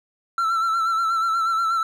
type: tone with vibrato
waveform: triangle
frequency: 1340 Hz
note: E6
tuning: 28 cents sharp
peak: -17 dBFS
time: 0.38-1.83 s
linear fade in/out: 2 ms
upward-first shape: sine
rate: 8.3 Hz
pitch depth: 42 cents each way
effects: none